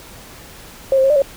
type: tone with pitch steps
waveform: sine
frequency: 538 / 528 / 541 / 596 / 551 Hz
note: C5 / C5 / C#5 / D5 / C#5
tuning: +48 / +16 / -42 / +25 / -11 cents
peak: -10 dBFS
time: 0.92-1.22 s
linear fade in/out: 2 ms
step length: 60 ms
effects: pink hiss -39 dBFS RMS until 1.36 s